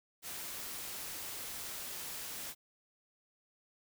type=noise; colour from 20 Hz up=white; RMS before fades=-43 dBFS; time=0.22-2.55 s; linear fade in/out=50 ms; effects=none